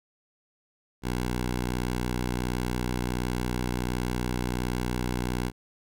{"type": "tone with vibrato", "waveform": "10% pulse", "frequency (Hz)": 61.4, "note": "B1", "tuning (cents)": -9, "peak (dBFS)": -19, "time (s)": [1.02, 5.52], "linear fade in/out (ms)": 50, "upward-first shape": "sine", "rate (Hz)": 5.9, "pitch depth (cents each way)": 12, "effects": []}